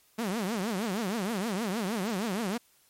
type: tone with vibrato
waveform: sawtooth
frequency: 207.7 Hz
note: G#3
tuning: in tune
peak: -25 dBFS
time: 0.18-2.58 s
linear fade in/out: 10 ms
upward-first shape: triangle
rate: 6.4 Hz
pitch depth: 290 cents each way
effects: white hiss -64 dBFS RMS until 2.89 s + MP3 64 kbps